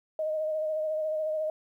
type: tone with vibrato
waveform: sine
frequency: 622.3 Hz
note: D#5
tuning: in tune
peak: -27 dBFS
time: 0.19-1.5 s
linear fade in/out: 2 ms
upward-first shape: sine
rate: 14 Hz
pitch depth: 27 cents each way
effects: 11-bit